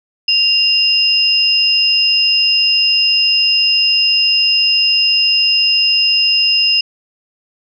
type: tone pair together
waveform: sine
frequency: 2794 / 5080 Hz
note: F7 / D#8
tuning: 0 / +35 cents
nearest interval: minor seventh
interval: 1035 cents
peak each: -13 / -12 dBFS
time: 0.28-6.81 s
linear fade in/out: 5 ms
effects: none